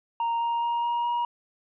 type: tone with pitch steps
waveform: triangle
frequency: 930 / 935.9 / 941.9 / 947.9 / 953.9 Hz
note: A#5 / A#5 / A#5 / A#5 / A#5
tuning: -4 / +7 / +18 / +29 / +40 cents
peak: -22 dBFS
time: 0.2-1.25 s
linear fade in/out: 2 ms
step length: 210 ms
effects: resampled to 8000 Hz